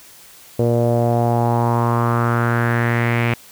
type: tone with low-pass filter sweep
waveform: sawtooth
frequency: 118.2 Hz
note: A#2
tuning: 24 cents sharp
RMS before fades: -17 dBFS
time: 0.59-3.34 s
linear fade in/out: 5 ms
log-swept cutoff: 510 to 2400 Hz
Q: 4
effects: white hiss -44 dBFS RMS until 3.51 s